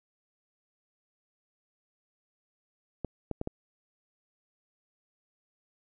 clicks, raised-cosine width 2 ms, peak -19 dBFS, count 4, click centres 3.047 / 3.313 / 3.414 / 3.474 s, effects none

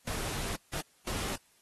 pink noise bursts at uneven times, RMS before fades -36 dBFS, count 3, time 0.07-0.56 / 0.73-0.81 / 1.07-1.36 s, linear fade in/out 5 ms, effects white hiss -66 dBFS RMS until 1.61 s + AAC 32 kbps

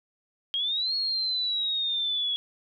sine exponential two-way sweep, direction up then down, 3212 to 4335 to 3346 Hz, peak -25 dBFS, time 0.54-2.36 s, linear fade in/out 0 ms, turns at 0.95 s, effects none

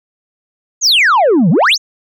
sine exponential two-way sweep, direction down then up, 7000 to 148.1 to 7000 Hz, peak -4 dBFS, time 0.81-1.78 s, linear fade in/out 50 ms, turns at 1.5 s, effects tanh soft clip ceiling -6 dBFS

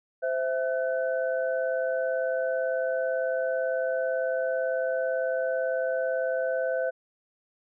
sine tone cluster, 520 / 658 / 1510 Hz, C5 / E5 / F#6, -11 / -3 / +35 cents, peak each -27 / -29 / -35 dBFS, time 0.22-6.91 s, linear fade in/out 20 ms, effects none

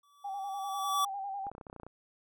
square tone with exponential growth, 1150 Hz, D6, 37 cents flat, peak -26 dBFS, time 0.03-1.05 s, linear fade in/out 5 ms, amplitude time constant 220 ms
sine tone with vibrato, 789 Hz, G5, 11 cents sharp, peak -35 dBFS, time 0.24-1.5 s, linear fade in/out 10 ms, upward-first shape square, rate 10 Hz, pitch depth 40 cents each way
clicks, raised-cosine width 1 ms, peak -32 dBFS, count 12, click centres 1.468 / 1.516 / 1.551 / 1.581 / 1.612 / 1.668 / 1.699 / 1.729 / 1.763 / 1.799 / 1.833 / 1.866 s
effects none

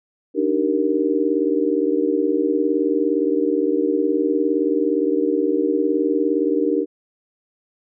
sine chord, Eb major seventh, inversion third, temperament just, 291.7 / 311.1 / 388.9 / 466.7 Hz, D4 / Eb4 / G4 / Bb4, -12 / 0 / -14 / +2 cents, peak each -22 dBFS, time 0.34-6.86 s, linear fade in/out 50 ms, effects none

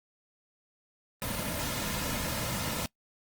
pink noise with comb filter, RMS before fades -33 dBFS, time 1.22-2.86 s, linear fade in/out 0 ms, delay 2.6 ms, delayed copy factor -0.55, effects noise-tail reverb RT60 0.1 s tail -23 dB re dry + Opus 32 kbps

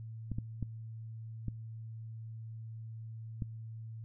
clicks, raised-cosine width 5 ms, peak -24 dBFS, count 5, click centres 0.317 / 0.385 / 0.627 / 1.483 / 3.422 s, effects noise-tail reverb RT60 0.9 s tail -25 dB re dry + added 112 Hz sine -42 dBFS peak until 4.04 s

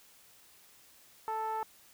10% pulse tone with low-pass filter, 440 Hz, A4, in tune, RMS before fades -35 dBFS, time 1.28-1.63 s, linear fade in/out 0 ms, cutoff 1000 Hz, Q 5, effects white hiss -60 dBFS RMS until 1.93 s

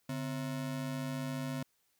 square ring-modulated tone, 200 Hz, G3, 35 cents sharp, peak -33 dBFS, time 0.09-1.63 s, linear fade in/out 5 ms, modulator 57.2 Hz, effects white hiss -75 dBFS RMS until 1.99 s

